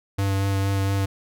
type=tone with vibrato; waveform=square; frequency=98 Hz; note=G2; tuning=in tune; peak=-21 dBFS; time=0.18-1.06 s; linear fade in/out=10 ms; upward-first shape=sine; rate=4.3 Hz; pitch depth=13 cents each way; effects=none